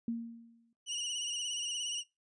sine tone with exponential decay, 231.5 Hz, A#3, 12 cents flat, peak -30 dBFS, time 0.08-0.73 s, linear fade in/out 2 ms, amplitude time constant 140 ms
25% pulse tone with vibrato, 2901 Hz, F#7, 35 cents flat, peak -31 dBFS, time 0.86-2.04 s, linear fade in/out 50 ms, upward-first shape sine, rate 17 Hz, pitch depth 58 cents each way
effects noise-tail reverb RT60 0.2 s tail -20 dB re dry + resampled to 22050 Hz

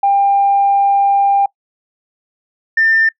sine tone pair in turn, 797 / 1795.9 Hz, G5 / A6, +28 / +35 cents, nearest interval octave + major second, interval 1407 cents, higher second, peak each -8 dBFS, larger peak neither, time 0.03-1.46 / 2.77-3.09 s, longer first, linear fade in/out 5 ms, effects noise-tail reverb RT60 0.1 s tail -24 dB re dry + tanh soft clip ceiling -4 dBFS

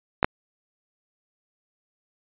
clicks, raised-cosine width 0.5 ms, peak -4 dBFS, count 2, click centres 0.229 / 0.245 s, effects resampled to 8000 Hz

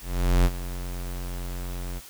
square tone with ADSR envelope, 44.39 Hz, F1, 29 cents sharp, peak -16 dBFS, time 0.01-2.01 s, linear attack 440 ms, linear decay 48 ms, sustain -15 dB, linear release 37 ms, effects white hiss -46 dBFS RMS until 2.09 s

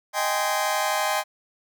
sawtooth chord, Ab major seventh, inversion second, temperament just, 623 / 778.7 / 830.6 / 1038.3 Hz, Eb5 / G5 / Ab5 / C6, +2 / -12 / 0 / -14 cents, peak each -24 dBFS, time 0.13-1.24 s, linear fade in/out 50 ms, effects none

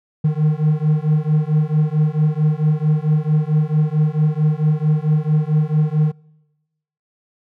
triangle beating tone pair, 151 / 155.5 Hz, D3 / D#3, +48 / -1 cents, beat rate 4.5 Hz, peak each -15 dBFS, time 0.24-6.12 s, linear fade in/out 10 ms, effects noise-tail reverb RT60 1.0 s tail -25 dB re dry

